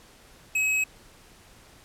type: tone with hard clipping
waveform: sine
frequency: 2557 Hz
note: D#7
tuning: 47 cents sharp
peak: -23 dBFS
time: 0.55-0.84 s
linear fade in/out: 5 ms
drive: 15 dB
effects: pink hiss -53 dBFS RMS until 1.84 s + low-pass 12000 Hz 12 dB/octave